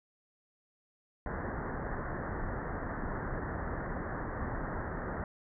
pink low-pass noise, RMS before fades -37 dBFS, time 1.26-5.24 s, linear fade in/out 2 ms, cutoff 1900 Hz, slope 96 dB/octave, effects none

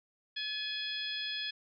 harmonic tone with a mistuned harmonic, 838 Hz, G#5, 15 cents sharp, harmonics 2 / 3 / 4 / 5 / 6, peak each -42 / -44 / -37 / -44 / -44 dBFS, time 0.36-1.51 s, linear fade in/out 10 ms, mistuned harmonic 2, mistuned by +39 cents, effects none

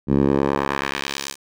10% pulse tone with band-pass filter sweep, 69.3 Hz, C#2, in tune, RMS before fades -21 dBFS, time 0.07-1.36 s, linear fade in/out 50 ms, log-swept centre 200 to 7600 Hz, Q 0.94, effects none

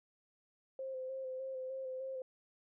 sine tone with vibrato, 523.3 Hz, C5, in tune, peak -39 dBFS, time 0.79-2.22 s, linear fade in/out 2 ms, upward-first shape square, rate 3.3 Hz, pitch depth 22 cents each way, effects none

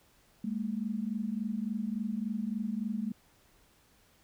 sine tone pair together, 203.9 / 227.4 Hz, G#3 / A#3, -32 / -43 cents, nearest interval major second, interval 189 cents, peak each -34 / -34 dBFS, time 0.44-3.12 s, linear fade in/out 5 ms, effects pink hiss -65 dBFS RMS until 4.23 s

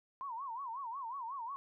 sine tone with vibrato, 1007 Hz, B5, 33 cents sharp, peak -39 dBFS, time 0.21-1.56 s, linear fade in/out 0 ms, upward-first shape sine, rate 5.5 Hz, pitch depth 200 cents each way, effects none

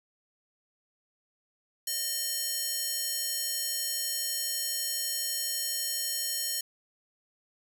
square tone with high-pass filter, 612 Hz, D#5, 29 cents flat, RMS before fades -32 dBFS, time 1.87-6.61 s, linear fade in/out 5 ms, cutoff 5900 Hz, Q 0.71, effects 9-bit

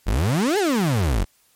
35% pulse exponential two-way sweep, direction up then down, 41.2 to 436.7 to 41.2 Hz, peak -16 dBFS, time 0.06-1.25 s, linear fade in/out 20 ms, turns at 0.58 s, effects white hiss -60 dBFS RMS until 1.55 s + MP3 64 kbps

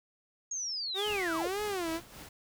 sine linear sweep, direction down, 6645 to 370 Hz, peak -33 dBFS, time 0.51-1.48 s, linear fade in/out 5 ms
sawtooth tone with vibrato, 370 Hz, F#4, in tune, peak -28 dBFS, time 0.94-2.01 s, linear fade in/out 50 ms, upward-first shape sine, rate 1.8 Hz, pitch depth 230 cents each way
pink noise with tremolo, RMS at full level -47 dBFS, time 1.06-2.29 s, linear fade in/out 5 ms, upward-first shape sine, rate 3.7 Hz, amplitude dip 60%
effects none

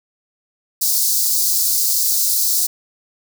white high-pass noise, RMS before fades -17 dBFS, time 0.81-2.67 s, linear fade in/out 10 ms, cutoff 4300 Hz, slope 48 dB/octave, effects none

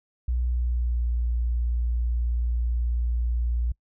sine tone with pitch glide, 60.9 to 59.2 Hz, B1 to A#1, -24 to +27 cents, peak -22 dBFS, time 0.28-3.72 s, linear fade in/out 5 ms, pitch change -49 cents, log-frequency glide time 0.49-1.09 s, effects noise-tail reverb RT60 0.1 s tail -25 dB re dry

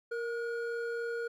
triangle tone pair together, 466.2 / 1442.1 Hz, A#4 / F#6, 0 / -45 cents, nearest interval octave + minor sixth, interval 1955 cents, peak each -32 / -38 dBFS, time 0.11-1.28 s, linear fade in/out 10 ms, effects none

